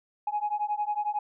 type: beating tone pair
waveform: sine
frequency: 830.6 / 841.6 Hz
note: G#5 / G#5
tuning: 0 / +23 cents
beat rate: 11 Hz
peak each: -29 dBFS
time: 0.27-1.19 s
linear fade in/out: 5 ms
effects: tanh soft clip ceiling -20 dBFS